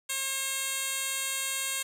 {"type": "tone with band-pass filter", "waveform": "10% pulse", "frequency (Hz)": 538, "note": "C5", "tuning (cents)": 48, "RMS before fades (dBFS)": -32, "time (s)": [0.09, 1.83], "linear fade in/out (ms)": 10, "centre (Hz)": 8500, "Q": 0.9, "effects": []}